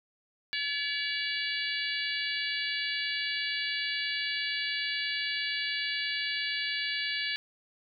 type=harmonic tone; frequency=571 Hz; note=D5; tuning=49 cents flat; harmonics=3 / 4 / 5 / 6 / 7 / 8; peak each=-35 / -36 / -37 / -38 / -38 / -39 dBFS; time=0.53-7.36 s; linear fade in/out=0 ms; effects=none